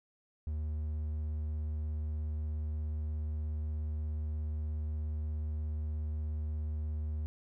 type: tone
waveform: triangle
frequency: 76.4 Hz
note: D#2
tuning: 31 cents flat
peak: -31 dBFS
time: 0.47-7.26 s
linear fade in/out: 0 ms
effects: none